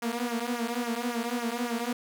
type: tone with flanger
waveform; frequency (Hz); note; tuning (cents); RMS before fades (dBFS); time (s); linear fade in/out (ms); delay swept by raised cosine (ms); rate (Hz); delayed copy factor
sawtooth; 237.5; A#3; +33; -31; 0.02-1.93; 5; 0.23 to 4.93; 3.6; -0.85
effects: none